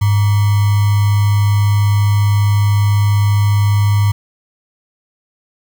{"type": "tone with sample-and-hold", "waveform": "sine", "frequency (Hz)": 102.3, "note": "G#2", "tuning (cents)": -26, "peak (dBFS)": -9, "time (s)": [0.01, 4.12], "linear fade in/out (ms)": 10, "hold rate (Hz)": 1050, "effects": []}